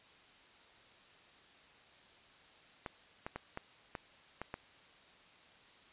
clicks, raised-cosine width 0.5 ms, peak -25 dBFS, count 7, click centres 2.862 / 3.265 / 3.36 / 3.574 / 3.952 / 4.416 / 4.541 s, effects white hiss -61 dBFS RMS until 5.92 s + resampled to 8000 Hz

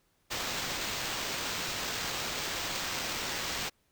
white noise with sample-and-hold, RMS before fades -35 dBFS, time 0.3-3.7 s, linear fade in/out 20 ms, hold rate 11025 Hz, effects pink hiss -72 dBFS RMS until 3.91 s

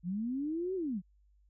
sine linear two-way sweep, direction up then down, 164.81 to 386.8 to 164.81 Hz, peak -32 dBFS, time 0.03-1.02 s, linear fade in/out 50 ms, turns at 0.75 s, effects added 50 Hz sine -63 dBFS peak until 1.49 s

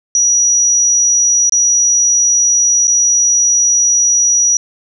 sine tone with dropouts, 5820 Hz, F#8, 29 cents flat, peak -8 dBFS, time 0.15-4.57 s, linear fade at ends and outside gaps 1 ms, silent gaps 1.495-1.522 / 2.872-2.879 s, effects none

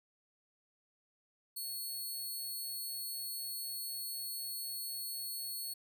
10% pulse tone, 4372 Hz, C#8, 25 cents flat, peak -32 dBFS, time 1.56-5.74 s, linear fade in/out 10 ms, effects none

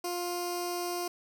10% pulse tone with notch filter, 352.1 Hz, F4, 14 cents sharp, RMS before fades -34 dBFS, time 0.04-1.08 s, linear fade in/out 5 ms, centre 1700 Hz, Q 0.64, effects none

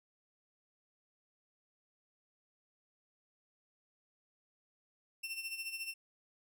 sawtooth tone with tremolo, 2700 Hz, E7, 41 cents sharp, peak -34 dBFS, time 5.23-5.94 s, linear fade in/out 10 ms, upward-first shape sine, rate 14 Hz, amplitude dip 65%, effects none

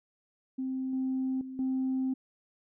sine tone with level steps, 261.6 Hz, C4, in tune, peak -30 / -27 / -38 / -26 dBFS, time 0.58-2.14 s, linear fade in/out 10 ms, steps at 0.93 / 1.41 / 1.59 s, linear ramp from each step 2 ms, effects tanh soft clip ceiling -24 dBFS

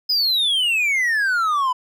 triangle exponential sweep, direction down, 5080 to 987.8 Hz, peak -15 dBFS, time 0.09-1.73 s, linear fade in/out 10 ms, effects none

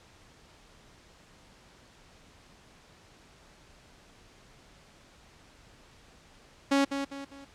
sawtooth tone with echo, 277.3 Hz, C#4, 1 cent sharp, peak -18 dBFS, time 6.71-6.85 s, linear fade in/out 10 ms, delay 200 ms, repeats 3, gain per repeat -8 dB, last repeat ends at 7.45 s, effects pink hiss -57 dBFS RMS until 7.54 s + low-pass 7000 Hz 12 dB/octave

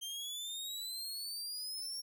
sawtooth exponential sweep, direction up, 3136 to 5570 Hz, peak -37 dBFS, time 0.01-2.02 s, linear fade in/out 20 ms, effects none

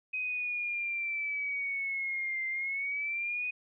sine linear two-way sweep, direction down then up, 2521 to 2084 to 2497 Hz, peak -31 dBFS, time 0.13-3.51 s, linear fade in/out 10 ms, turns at 2.47 s, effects none

